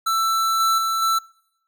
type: tone with level steps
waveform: square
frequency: 1330 Hz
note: E6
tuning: 15 cents sharp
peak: -19 / -17 / -21 / -18 dBFS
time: 0.06-1.19 s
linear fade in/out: 10 ms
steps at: 0.6 / 0.78 / 1.02 s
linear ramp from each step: 2 ms
effects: noise-tail reverb RT60 0.8 s tail -24 dB re dry